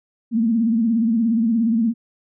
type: tone with vibrato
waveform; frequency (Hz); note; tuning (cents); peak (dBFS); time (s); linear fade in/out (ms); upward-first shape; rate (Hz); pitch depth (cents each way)
sine; 227.3; A#3; -43; -15; 0.31-1.94; 50; sine; 17; 92
effects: none